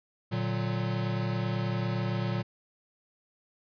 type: chord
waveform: square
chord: Bb augmented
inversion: none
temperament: equal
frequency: 116.54 / 146.83 / 185 Hz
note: Bb2 / D3 / F#3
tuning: 0 / 0 / 0 cents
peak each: -31 / -37 / -34 dBFS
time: 0.31-2.43 s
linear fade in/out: 20 ms
effects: resampled to 11025 Hz